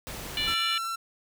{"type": "noise", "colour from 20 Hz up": "pink", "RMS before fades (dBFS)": -38, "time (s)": [0.07, 0.54], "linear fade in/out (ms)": 0}
{"type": "harmonic tone", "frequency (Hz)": 587.3, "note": "D5", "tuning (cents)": 0, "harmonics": [3, 4, 5, 6, 7], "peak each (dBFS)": [-38, -33, -29, -34, -33], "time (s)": [0.37, 0.78], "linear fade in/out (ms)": 2}
{"type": "tone", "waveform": "45% pulse", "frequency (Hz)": 1346, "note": "E6", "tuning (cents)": 36, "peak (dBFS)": -30, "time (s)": [0.47, 0.96], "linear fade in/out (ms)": 10}
{"effects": []}